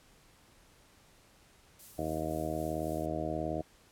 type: noise with tremolo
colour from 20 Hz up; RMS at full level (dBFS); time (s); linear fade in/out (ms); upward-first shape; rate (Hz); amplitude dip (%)
violet; -47; 1.79-3.06; 5; sine; 3.8; 40
type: harmonic tone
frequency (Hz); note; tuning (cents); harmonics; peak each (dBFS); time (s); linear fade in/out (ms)
78.7; D#2; +20; 1 / 2 / 3 / 4 / 5 / 6 / 7 / 8 / 9; -42 / -41 / -44 / -38 / -43 / -44 / -43 / -38 / -41; 1.98-3.62; 10
effects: pink hiss -62 dBFS RMS until 3.91 s + low-pass 12000 Hz 12 dB/octave